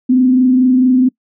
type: tone with frequency modulation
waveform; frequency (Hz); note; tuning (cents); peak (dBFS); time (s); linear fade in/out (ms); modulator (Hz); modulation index
sine; 255; C4; -44; -7; 0.09-1.09; 10; 24.5; 0.35
effects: noise-tail reverb RT60 0.1 s tail -24 dB re dry